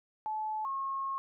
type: tone pair in turn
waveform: sine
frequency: 864 / 1084.3 Hz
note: A5 / C#6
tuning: -32 / -39 cents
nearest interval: major third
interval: 393 cents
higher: second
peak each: -32 / -32 dBFS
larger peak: neither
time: 0.26-0.65 / 0.65-1.18 s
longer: second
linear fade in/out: 0 ms
effects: none